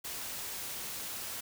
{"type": "noise", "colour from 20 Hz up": "white", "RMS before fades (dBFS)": -40, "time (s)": [0.04, 1.41], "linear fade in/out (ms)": 10, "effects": []}